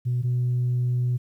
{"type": "tone pair in turn", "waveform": "sine", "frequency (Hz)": [123.2, 123.64], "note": ["B2", "B2"], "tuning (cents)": [-4, 2], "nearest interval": "unison", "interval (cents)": 6, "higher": "second", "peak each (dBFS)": [-20, -19], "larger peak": "second", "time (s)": [[0.05, 0.23], [0.23, 1.18]], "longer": "second", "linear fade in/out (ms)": 20, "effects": ["tanh soft clip ceiling -18 dBFS", "10-bit"]}